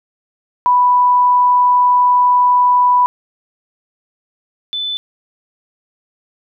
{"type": "tone pair in turn", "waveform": "sine", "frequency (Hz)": [988, 3507], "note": ["B5", "A7"], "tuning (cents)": [0, -6], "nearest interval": "octave + minor seventh", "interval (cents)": 2194, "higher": "second", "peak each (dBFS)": [-8, -18], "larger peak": "first", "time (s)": [[0.66, 3.06], [4.73, 4.97]], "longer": "first", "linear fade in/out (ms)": 0, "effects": []}